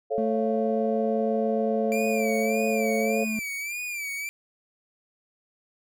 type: chord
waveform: sine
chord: A augmented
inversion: none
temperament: just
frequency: 440 / 550 / 687.5 Hz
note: A4 / C#5 / E#5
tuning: 0 / -14 / -27 cents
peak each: -27 / -28 / -30 dBFS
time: 0.1-3.25 s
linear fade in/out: 20 ms
type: tone with pitch glide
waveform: triangle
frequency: 220.5 to 218.5 Hz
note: A3 to A3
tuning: +4 to -12 cents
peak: -25 dBFS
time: 0.18-3.39 s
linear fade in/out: 0 ms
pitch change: -16 cents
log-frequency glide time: 1.24-2.2 s
type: tone with vibrato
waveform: 45% pulse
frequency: 2349 Hz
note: D7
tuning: in tune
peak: -30 dBFS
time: 1.92-4.29 s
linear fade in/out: 0 ms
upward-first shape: sine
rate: 1.7 Hz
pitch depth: 88 cents each way
effects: none